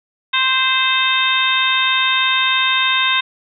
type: harmonic tone with a mistuned harmonic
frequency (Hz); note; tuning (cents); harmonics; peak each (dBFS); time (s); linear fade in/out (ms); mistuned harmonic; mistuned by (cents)
523.3; C5; 0; 2 / 3 / 4 / 5 / 6 / 7; -20 / -21 / -22 / -20 / -24 / -18; 0.33-3.21; 10; 4; -20
effects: none